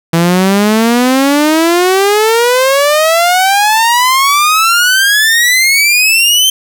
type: exponential sweep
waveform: sawtooth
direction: up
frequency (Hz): 164.2 to 3136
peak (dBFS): -3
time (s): 0.13-6.5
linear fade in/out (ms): 5
effects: none